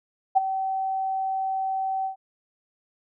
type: tone with ADSR envelope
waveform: sine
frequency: 767 Hz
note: G5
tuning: 38 cents flat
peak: -12 dBFS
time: 0.35-2.16 s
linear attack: 22 ms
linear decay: 17 ms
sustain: -12 dB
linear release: 110 ms
effects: none